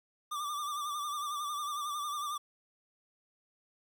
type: tone with vibrato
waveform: square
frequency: 1181 Hz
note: D6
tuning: 9 cents sharp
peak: -35 dBFS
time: 0.31-2.38 s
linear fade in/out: 10 ms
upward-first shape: sine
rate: 11 Hz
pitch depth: 57 cents each way
effects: 11-bit